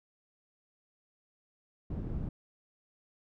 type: low-pass noise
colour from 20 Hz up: white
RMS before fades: -36 dBFS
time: 1.9-2.29 s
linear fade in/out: 5 ms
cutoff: 150 Hz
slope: 12 dB/octave
effects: none